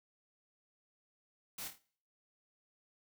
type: noise with echo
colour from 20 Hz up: white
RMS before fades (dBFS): -44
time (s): 1.58-1.68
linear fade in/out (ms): 5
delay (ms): 26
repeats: 4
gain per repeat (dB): -6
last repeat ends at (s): 1.784
effects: noise-tail reverb RT60 0.5 s tail -20 dB re dry